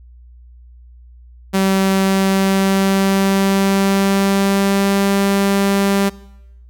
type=tone with pitch glide; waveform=sawtooth; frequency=192.5 to 197.8 Hz; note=G3 to G3; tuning=-31 to +16 cents; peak=-9 dBFS; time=1.53-6.1 s; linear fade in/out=20 ms; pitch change=+47 cents; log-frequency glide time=1.94-5.05 s; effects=noise-tail reverb RT60 0.9 s tail -22 dB re dry + added 60 Hz sine -39 dBFS peak until 6.69 s